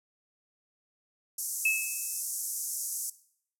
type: band-pass noise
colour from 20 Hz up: white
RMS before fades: -35 dBFS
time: 1.38-3.1 s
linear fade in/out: 5 ms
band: 5800 to 13000 Hz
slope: 48 dB/octave
type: tone with exponential decay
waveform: sine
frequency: 2600 Hz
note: E7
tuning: 24 cents flat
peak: -21 dBFS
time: 1.65-2.21 s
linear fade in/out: 5 ms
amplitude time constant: 120 ms
effects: noise-tail reverb RT60 0.6 s tail -17 dB re dry